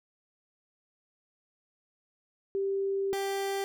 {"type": "tone pair in turn", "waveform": ["sine", "30% pulse"], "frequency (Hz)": [392, 393.4], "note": ["G4", "G4"], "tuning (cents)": [0, 6], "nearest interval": "unison", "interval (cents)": 6, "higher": "second", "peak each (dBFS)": -27, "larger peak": "neither", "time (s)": [[2.55, 3.13], [3.13, 3.64]], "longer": "first", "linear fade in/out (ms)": 0, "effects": []}